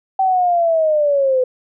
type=linear sweep; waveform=sine; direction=down; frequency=772 to 502 Hz; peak=-12 dBFS; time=0.19-1.44 s; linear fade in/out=5 ms; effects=none